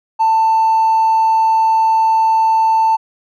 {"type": "tone with hard clipping", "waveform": "sine", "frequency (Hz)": 890, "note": "A5", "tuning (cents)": 20, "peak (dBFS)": -10, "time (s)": [0.19, 2.97], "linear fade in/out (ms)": 20, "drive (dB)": 1, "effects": []}